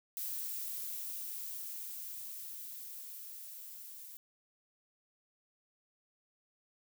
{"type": "noise with level ramp", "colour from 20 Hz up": "violet", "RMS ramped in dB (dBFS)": [-39, -50], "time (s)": [0.17, 4.17], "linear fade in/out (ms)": 0, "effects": []}